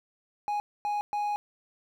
triangle tone bursts at uneven times, 829 Hz, G#5, 3 cents flat, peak -25 dBFS, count 3, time 0.48-0.6 / 0.85-1.01 / 1.13-1.36 s, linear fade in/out 0 ms, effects 11-bit

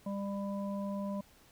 harmonic tone, 199.3 Hz, G3, 29 cents sharp, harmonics 1 / 3 / 5, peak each -35 / -41 / -46 dBFS, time 0.06-1.21 s, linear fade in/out 5 ms, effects pink hiss -62 dBFS RMS until 1.51 s

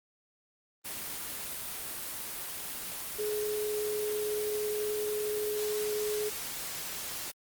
sine tone in noise, 422.1 Hz, G#4, 28 cents sharp, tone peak -30 dBFS, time 3.18-6.3 s, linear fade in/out 20 ms, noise white, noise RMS -38 dBFS, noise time 0.84-7.32 s, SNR +5 dB, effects Opus 24 kbps

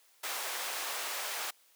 pink high-pass noise, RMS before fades -37 dBFS, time 0.23-1.51 s, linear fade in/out 10 ms, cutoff 670 Hz, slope 12 dB/octave, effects white hiss -65 dBFS RMS until 1.75 s + high-pass 400 Hz 12 dB/octave

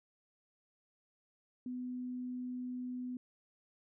sine tone, 250 Hz, B3, 21 cents sharp, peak -38 dBFS, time 1.66-3.17 s, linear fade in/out 2 ms, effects none

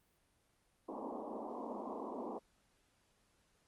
pink band-pass noise, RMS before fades -44 dBFS, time 0.88-2.39 s, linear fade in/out 10 ms, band 210 to 1100 Hz, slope 96 dB/octave, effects pink hiss -75 dBFS RMS until 3.67 s + Opus 32 kbps

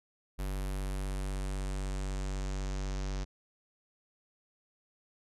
square tone with low-pass filter sweep, 48.05 Hz, G1, 34 cents flat, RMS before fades -35 dBFS, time 0.38-3.25 s, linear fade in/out 20 ms, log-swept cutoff 12000 to 6000 Hz, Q 2.5, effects none

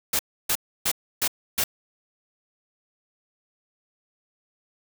white noise bursts, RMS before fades -23 dBFS, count 5, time 0.13-1.64 s, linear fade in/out 5 ms, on 62 ms, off 300 ms, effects none

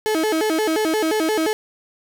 35% pulse tone with vibrato, 371.3 Hz, F#4, 6 cents sharp, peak -16 dBFS, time 0.06-1.53 s, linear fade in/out 0 ms, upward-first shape square, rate 5.7 Hz, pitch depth 260 cents each way, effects none

